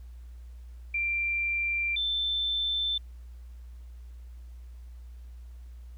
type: tone pair in turn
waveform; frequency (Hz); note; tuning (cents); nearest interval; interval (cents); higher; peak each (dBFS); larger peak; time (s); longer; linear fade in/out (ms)
sine; 2364 / 3542; D7 / A7; +11 / +11; perfect fifth; 700; second; -26; neither; 0.94-1.96 / 1.96-2.98; neither; 5
effects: added 60 Hz sine -42 dBFS peak until 5.97 s + pink hiss -67 dBFS RMS until 5.97 s